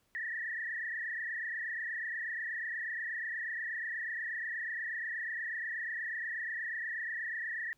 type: tone with frequency modulation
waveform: sine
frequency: 1836 Hz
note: A#6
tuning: 27 cents flat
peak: -35 dBFS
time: 0.15-7.73 s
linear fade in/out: 0 ms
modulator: 28.3 Hz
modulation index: 3.4
effects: pink hiss -74 dBFS RMS until 7.77 s